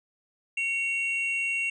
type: tone pair together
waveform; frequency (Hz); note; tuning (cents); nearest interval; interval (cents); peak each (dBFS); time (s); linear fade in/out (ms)
triangle; 2224 / 2739; C#7 / F7; +5 / -34; major third; 361; -31 / -25; 0.57-1.7; 5
effects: resampled to 24000 Hz